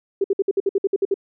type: tone bursts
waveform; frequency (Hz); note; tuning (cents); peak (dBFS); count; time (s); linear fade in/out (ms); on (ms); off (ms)
sine; 392; G4; 0; -15; 11; 0.21-1.142; 5; 32; 58
effects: none